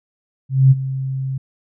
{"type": "tone with ADSR envelope", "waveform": "sine", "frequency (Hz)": 133.3, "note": "C3", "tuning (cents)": 33, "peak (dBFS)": -5, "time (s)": [0.49, 1.38], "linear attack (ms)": 220, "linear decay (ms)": 31, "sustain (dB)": -15, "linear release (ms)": 7, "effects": []}